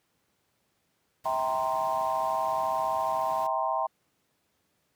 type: noise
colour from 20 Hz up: pink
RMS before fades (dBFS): -47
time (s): 1.24-3.47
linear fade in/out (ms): 5
type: chord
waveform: sine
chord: C dominant seventh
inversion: first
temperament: equal with one note detuned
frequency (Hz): 647.9 / 784 / 932.3 / 1046.5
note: E5 / G5 / Bb5 / C6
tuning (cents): -30 / 0 / 0 / 0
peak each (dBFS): -31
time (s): 1.25-3.87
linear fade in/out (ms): 10
effects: pink hiss -73 dBFS RMS until 4.95 s + high-pass 100 Hz 12 dB/octave